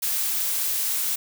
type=noise; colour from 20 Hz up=blue; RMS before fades=-25 dBFS; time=0.02-1.16 s; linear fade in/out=10 ms; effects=none